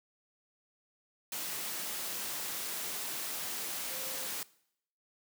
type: tone in noise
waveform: sine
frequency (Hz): 523.3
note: C5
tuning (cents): 0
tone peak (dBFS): -49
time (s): 3.9-4.27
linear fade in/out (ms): 2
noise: white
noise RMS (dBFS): -38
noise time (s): 1.32-4.43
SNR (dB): -14
effects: noise-tail reverb RT60 0.7 s tail -21 dB re dry + high-pass 150 Hz 12 dB/octave